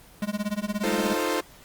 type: tone with tremolo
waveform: square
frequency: 207.7 Hz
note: G#3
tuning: in tune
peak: -24 dBFS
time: 0.22-1.14 s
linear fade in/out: 2 ms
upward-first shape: sine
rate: 17 Hz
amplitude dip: 95%
type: chord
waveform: sawtooth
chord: F dominant seventh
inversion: third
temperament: equal with one note detuned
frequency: 311.1 / 349.2 / 442 / 523.3 Hz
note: Eb4 / F4 / A4 / C5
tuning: 0 / 0 / +8 / 0 cents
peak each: -26 dBFS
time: 0.83-1.41 s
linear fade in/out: 10 ms
effects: pink hiss -51 dBFS RMS until 1.64 s + Opus 24 kbps